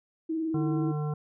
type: tone with vibrato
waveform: sine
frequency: 320.8 Hz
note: E4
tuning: 47 cents flat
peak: -27 dBFS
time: 0.29-0.92 s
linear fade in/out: 10 ms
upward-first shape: square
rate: 19 Hz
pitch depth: 32 cents each way
type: harmonic tone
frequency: 150 Hz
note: D3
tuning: 37 cents sharp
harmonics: 1 / 3 / 5 / 7 / 9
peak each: -28 / -38 / -42 / -45 / -47 dBFS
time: 0.54-1.14 s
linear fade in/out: 5 ms
effects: none